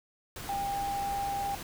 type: tone in noise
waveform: sine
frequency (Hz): 798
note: G5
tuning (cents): +31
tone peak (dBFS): -30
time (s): 0.49-1.55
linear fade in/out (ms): 2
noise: pink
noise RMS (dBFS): -41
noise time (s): 0.36-1.63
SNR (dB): +8
effects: none